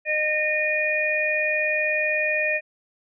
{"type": "harmonic tone", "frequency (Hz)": 612, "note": "D#5", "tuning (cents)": -29, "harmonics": [1, 3, 4], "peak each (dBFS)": [-26, -26, -23], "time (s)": [0.05, 2.61], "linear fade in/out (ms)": 50, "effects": []}